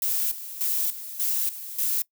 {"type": "noise with tremolo", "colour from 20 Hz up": "violet", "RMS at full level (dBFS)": -25, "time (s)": [0.02, 2.02], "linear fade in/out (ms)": 2, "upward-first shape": "square", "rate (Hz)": 1.7, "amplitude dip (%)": 75, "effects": ["noise-tail reverb RT60 0.1 s tail -22 dB re dry"]}